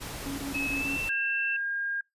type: noise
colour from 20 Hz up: pink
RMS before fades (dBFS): -38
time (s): 0-1.1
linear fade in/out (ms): 20
type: tone bursts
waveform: triangle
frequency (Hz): 277.2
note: C#4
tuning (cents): 0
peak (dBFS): -31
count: 5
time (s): 0.26-0.968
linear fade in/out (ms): 2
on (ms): 120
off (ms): 27
type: tone with pitch glide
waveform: sine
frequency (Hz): 2580 to 2677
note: E7 to E7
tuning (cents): -38 to +26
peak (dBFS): -29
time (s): 0.54-1.57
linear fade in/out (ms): 10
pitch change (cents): +64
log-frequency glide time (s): 0.73-0.91
type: tone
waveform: sine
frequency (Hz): 1616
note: G#6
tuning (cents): -48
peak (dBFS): -28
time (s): 1.09-2.01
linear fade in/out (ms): 5
effects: noise-tail reverb RT60 0.2 s tail -26 dB re dry + resampled to 32000 Hz